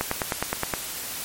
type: click train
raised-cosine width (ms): 0.5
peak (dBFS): -8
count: 8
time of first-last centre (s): 0.01-0.738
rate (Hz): 9.62
effects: white hiss -33 dBFS RMS until 1.24 s + MP3 64 kbps

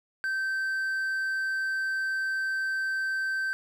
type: tone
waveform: triangle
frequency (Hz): 1553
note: G6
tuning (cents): -17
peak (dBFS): -25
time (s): 0.24-3.53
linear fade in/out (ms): 0
effects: none

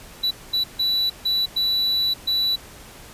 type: tone bursts at uneven times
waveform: triangle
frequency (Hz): 3950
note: B7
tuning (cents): 0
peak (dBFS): -17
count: 6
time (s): 0.23-0.31 / 0.53-0.64 / 0.79-1.1 / 1.25-1.46 / 1.56-2.14 / 2.27-2.56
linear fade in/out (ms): 10
effects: pink hiss -43 dBFS RMS until 3.13 s + resampled to 32000 Hz

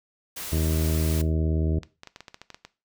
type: noise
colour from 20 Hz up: white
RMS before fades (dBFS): -35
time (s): 0.36-1.22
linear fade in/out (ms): 10
type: harmonic tone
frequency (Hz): 79.2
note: D#2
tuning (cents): +31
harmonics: 1 / 2 / 3 / 4 / 5 / 6 / 7 / 8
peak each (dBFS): -23 / -28 / -35 / -32 / -36 / -43 / -45 / -41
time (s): 0.52-1.79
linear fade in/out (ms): 5
type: clicks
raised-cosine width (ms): 0.2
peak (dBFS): -23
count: 11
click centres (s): 1.833 / 2.034 / 2.073 / 2.161 / 2.206 / 2.282 / 2.344 / 2.416 / 2.503 / 2.545 / 2.65
effects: noise-tail reverb RT60 0.3 s tail -17 dB re dry

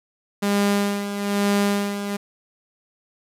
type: tone with tremolo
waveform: sawtooth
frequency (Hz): 202.2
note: G#3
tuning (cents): -46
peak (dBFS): -13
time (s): 0.42-2.17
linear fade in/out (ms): 10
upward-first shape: sine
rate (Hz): 1.1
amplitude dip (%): 65
effects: resampled to 32000 Hz + 7-bit

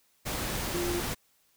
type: tone in noise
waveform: sine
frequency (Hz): 349.2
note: F4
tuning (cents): 0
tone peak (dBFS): -30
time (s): 0.73-1.01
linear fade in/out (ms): 20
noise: pink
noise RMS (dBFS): -33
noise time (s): 0.25-1.15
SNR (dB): 0
effects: white hiss -68 dBFS RMS until 1.56 s

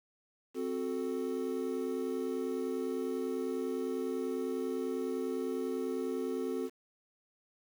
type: chord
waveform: triangle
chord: F# diminished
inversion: second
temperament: equal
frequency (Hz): 261.6 / 370 / 440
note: C4 / F#4 / A4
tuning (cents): 0 / 0 / 0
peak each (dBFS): -35 / -35 / -35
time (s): 0.54-6.7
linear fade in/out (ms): 50
effects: 9-bit

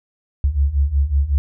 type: beating tone pair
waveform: sine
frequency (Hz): 67.2 / 72.6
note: C2 / D2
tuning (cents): +47 / -19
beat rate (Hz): 5.4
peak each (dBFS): -19 / -16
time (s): 0.44-1.38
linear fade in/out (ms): 0
effects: none

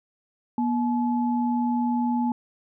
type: tone pair together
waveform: sine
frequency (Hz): 240.8 / 858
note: B3 / A5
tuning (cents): -44 / -44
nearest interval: octave + minor seventh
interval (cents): 2200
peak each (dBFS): -22 / -28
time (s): 0.58-2.32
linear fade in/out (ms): 2
effects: none

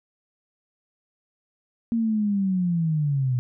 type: linear sweep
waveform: sine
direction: down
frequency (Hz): 233.1 to 121.6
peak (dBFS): -20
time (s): 1.92-3.39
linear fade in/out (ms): 0
effects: none

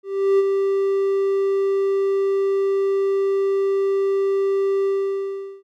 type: tone with ADSR envelope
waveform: triangle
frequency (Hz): 392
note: G4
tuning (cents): 0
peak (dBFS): -10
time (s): 0.03-5.63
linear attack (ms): 360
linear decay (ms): 30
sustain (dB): -5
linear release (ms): 770
effects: none

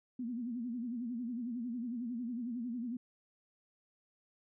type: tone with vibrato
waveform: sine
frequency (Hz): 239.5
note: A#3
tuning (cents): +47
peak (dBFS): -36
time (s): 0.19-2.97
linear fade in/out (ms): 5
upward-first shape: sine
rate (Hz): 11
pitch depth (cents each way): 110
effects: none

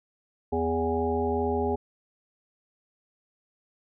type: harmonic tone with a mistuned harmonic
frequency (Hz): 82.41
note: E2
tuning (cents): 0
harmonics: 1 / 3 / 5 / 7 / 9 / 10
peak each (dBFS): -32 / -31 / -27 / -37 / -35 / -32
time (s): 0.52-1.76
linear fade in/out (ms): 10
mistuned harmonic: 1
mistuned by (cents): -44
effects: none

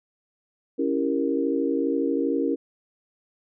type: chord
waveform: sine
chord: C# diminished seventh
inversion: none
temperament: equal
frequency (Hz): 277.2 / 329.6 / 392 / 466.2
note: C#4 / E4 / G4 / Bb4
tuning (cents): 0 / 0 / 0 / 0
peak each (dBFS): -25 / -27 / -30 / -27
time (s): 0.78-2.56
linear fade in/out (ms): 20
effects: none

